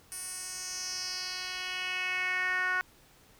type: tone with band-pass filter sweep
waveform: 10% pulse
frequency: 367.4 Hz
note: F#4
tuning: 12 cents flat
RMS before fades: -34 dBFS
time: 0.12-2.81 s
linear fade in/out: 0 ms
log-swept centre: 9900 to 1500 Hz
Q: 3.2
effects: pink hiss -60 dBFS RMS until 3.39 s